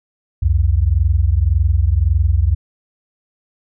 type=tone pair together; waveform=sine; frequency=65.51 / 87.31 Hz; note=C2 / F2; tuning=+3 / 0 cents; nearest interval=perfect fourth; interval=497 cents; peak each=-14 dBFS; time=0.42-2.55 s; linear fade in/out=10 ms; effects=none